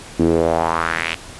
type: tone with band-pass filter sweep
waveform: sawtooth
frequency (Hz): 82.41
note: E2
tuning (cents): 0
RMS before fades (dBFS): -18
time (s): 0.19-1.15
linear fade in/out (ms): 10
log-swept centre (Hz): 290 to 2800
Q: 2.9
effects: pink hiss -37 dBFS RMS until 1.39 s + resampled to 24000 Hz